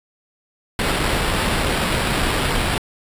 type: noise with sample-and-hold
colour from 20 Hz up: pink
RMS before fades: -20 dBFS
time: 0.79-2.78 s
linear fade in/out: 2 ms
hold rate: 6300 Hz
effects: resampled to 32000 Hz